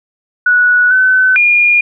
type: tone with pitch steps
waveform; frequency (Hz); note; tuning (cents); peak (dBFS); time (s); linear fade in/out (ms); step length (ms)
sine; 1470 / 1516 / 2423; F#6 / F#6 / D#7; -12 / +42 / -47; -6; 0.46-1.81; 5; 450
effects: none